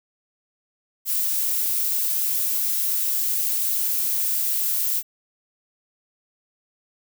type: noise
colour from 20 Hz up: violet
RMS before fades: -23 dBFS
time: 1.05-5.03 s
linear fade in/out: 50 ms
effects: none